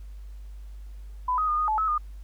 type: tone with pitch steps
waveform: sine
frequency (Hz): 1001 / 1255 / 1218 / 1238 / 864 / 1293 / 1220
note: B5 / D#6 / D#6 / D#6 / A5 / E6 / D#6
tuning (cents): +23 / +15 / -37 / -9 / -32 / -34 / -34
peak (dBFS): -22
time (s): 1.28-1.98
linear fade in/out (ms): 5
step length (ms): 100
effects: added 50 Hz sine -38 dBFS peak until 2.23 s + pink hiss -63 dBFS RMS until 2.23 s

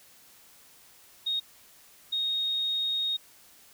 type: tone bursts at uneven times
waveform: sine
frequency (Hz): 3729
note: A#7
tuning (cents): 0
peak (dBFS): -26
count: 2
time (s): 1.26-1.4 / 2.12-3.17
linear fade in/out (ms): 10
effects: white hiss -56 dBFS RMS until 3.73 s

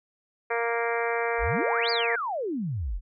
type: harmonic tone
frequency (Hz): 233.1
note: A#3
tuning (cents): 0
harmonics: 2 / 3 / 4 / 5 / 6 / 7 / 8 / 9 / 10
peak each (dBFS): -28 / -32 / -34 / -36 / -36 / -35 / -36 / -36 / -37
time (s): 0.5-2.16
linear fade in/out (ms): 10
type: exponential two-way sweep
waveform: sine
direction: up then down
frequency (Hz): 36 to 4962 to 36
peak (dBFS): -27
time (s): 1.38-3.01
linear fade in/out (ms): 50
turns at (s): 1.9
effects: none

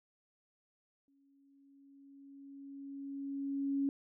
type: tone with exponential growth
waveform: sine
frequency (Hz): 277.2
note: C#4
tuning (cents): 0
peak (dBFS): -29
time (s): 1.08-3.89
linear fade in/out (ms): 1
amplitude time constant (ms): 610
effects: none

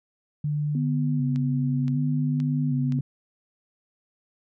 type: tone with vibrato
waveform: sine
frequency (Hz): 143.8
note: D3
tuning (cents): -36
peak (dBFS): -23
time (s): 0.44-3.01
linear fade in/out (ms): 5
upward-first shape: square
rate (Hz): 0.66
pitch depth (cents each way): 54
type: tone with pitch glide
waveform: sine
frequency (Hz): 246.9 to 249.8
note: B3 to B3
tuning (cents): 0 to +20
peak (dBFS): -26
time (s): 0.75-2.99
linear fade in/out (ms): 2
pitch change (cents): +20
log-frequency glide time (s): 0.9-1.46
type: click train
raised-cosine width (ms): 0.2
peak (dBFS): -26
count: 4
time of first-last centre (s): 1.36-2.923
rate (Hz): 1.92
effects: none

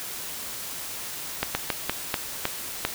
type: slowing click train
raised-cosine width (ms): 0.3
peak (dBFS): -7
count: 7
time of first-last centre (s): 1.43-2.85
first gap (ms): 120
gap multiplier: 1.27
effects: white hiss -35 dBFS RMS until 2.94 s

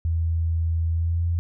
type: tone with pitch glide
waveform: sine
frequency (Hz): 82.41 to 85.12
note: E2 to F2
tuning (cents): 0 to -44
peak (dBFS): -20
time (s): 0.05-1.39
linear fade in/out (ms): 0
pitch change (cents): +56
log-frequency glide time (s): 0.91-1.26
effects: none

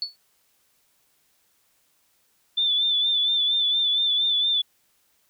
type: tone with exponential decay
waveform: sine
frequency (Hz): 4435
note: C#8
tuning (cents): 0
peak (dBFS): -21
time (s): 0.02-0.16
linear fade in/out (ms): 1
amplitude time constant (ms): 30
type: tone with vibrato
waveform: sine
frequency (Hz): 3520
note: A7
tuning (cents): 0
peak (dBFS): -19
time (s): 2.57-4.62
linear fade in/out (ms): 10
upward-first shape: sine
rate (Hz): 4.3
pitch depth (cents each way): 45
effects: white hiss -66 dBFS RMS until 5.29 s

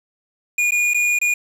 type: tone with dropouts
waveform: square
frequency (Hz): 2439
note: D#7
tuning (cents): -35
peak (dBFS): -16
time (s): 0.58-1.34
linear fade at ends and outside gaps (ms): 5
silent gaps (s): 0.709-0.719 / 0.936-0.944 / 1.189-1.214
effects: low-pass 11000 Hz 12 dB/octave + 7-bit

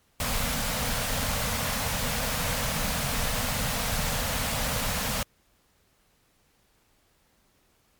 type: band-stop noise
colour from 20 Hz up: pink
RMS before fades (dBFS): -28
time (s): 0.2-5.23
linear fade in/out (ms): 2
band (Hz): 270 to 450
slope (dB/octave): 96
effects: pink hiss -66 dBFS RMS until 7.99 s + MP3 96 kbps

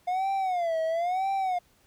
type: tone with vibrato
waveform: triangle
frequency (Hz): 709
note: F5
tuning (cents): +26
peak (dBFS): -23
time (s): 0.07-1.59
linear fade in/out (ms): 10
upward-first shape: sine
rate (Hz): 1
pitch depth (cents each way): 170
effects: pink hiss -64 dBFS RMS until 1.86 s

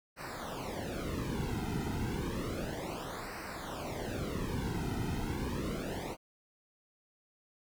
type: noise with flanger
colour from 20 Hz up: brown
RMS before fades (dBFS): -37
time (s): 0.16-6.17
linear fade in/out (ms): 50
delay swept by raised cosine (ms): 0.29 to 1.79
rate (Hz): 0.31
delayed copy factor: -0.95
effects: none

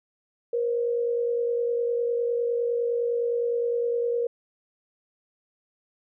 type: tone pair together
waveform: sine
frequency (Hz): 473.5 / 523.3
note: A#4 / C5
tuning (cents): +27 / 0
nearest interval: major second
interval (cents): 173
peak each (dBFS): -23 / -33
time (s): 0.53-4.27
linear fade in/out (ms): 5
effects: none

